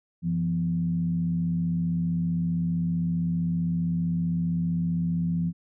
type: tone with frequency modulation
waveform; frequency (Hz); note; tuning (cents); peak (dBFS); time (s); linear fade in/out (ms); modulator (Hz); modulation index
sine; 170; F3; -46; -23; 0.22-5.53; 50; 75.4; 0.46
effects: none